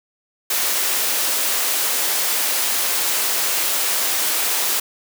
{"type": "high-pass noise", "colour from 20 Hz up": "white", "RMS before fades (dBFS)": -20, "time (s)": [0.5, 4.8], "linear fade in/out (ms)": 5, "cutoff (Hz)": 370, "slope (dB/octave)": 12, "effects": []}